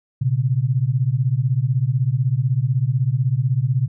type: beating tone pair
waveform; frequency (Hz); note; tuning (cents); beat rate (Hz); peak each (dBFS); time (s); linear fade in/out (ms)
sine; 120.1 / 136.1; B2 / C#3; -48 / -31; 16; -19; 0.21-3.88; 10
effects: none